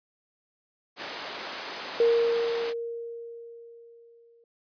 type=high-pass noise; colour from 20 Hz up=pink; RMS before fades=-36 dBFS; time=0.96-2.74 s; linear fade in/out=50 ms; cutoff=470 Hz; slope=12 dB/octave
type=tone with exponential decay; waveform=sine; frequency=466.2 Hz; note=A#4; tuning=in tune; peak=-17 dBFS; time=2-4.44 s; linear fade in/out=2 ms; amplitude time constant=530 ms
effects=resampled to 11025 Hz